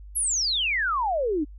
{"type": "exponential sweep", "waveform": "sine", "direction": "down", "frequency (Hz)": [11610, 279.4], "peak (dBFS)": -22, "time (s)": [0.15, 1.45], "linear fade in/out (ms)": 20, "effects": ["added 50 Hz sine -40 dBFS peak until 1.58 s"]}